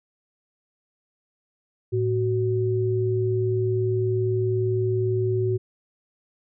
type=tone pair together; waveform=sine; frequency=111 / 373.4 Hz; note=A2 / F#4; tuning=+16 / +16 cents; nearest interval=octave + major sixth; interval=2100 cents; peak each=-23 dBFS; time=1.92-5.58 s; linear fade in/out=20 ms; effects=none